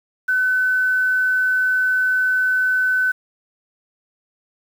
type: tone with quantisation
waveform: sine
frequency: 1511 Hz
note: F#6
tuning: 36 cents sharp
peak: -15 dBFS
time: 0.28-3.12 s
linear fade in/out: 10 ms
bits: 7
effects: none